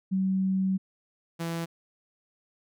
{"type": "tone pair in turn", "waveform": ["sine", "sawtooth"], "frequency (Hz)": [190, 166.87], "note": ["F#3", "E3"], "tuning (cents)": [46, 21], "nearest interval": "major second", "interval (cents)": 225, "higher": "first", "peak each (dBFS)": [-23, -26], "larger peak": "first", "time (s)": [[0.11, 0.78], [1.39, 1.66]], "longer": "first", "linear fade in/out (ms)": 20, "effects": []}